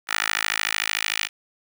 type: tone with high-pass filter sweep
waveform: 10% pulse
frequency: 53.4 Hz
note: G#1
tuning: 49 cents sharp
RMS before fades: -25 dBFS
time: 0.07-1.29 s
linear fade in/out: 50 ms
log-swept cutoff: 1600 to 2400 Hz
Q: 1.8
effects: none